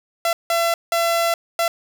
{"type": "tone bursts at uneven times", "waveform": "sawtooth", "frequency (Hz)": 675, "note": "E5", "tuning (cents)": 41, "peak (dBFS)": -13, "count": 4, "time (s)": [[0.25, 0.33], [0.5, 0.74], [0.92, 1.34], [1.59, 1.68]], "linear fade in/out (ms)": 2, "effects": []}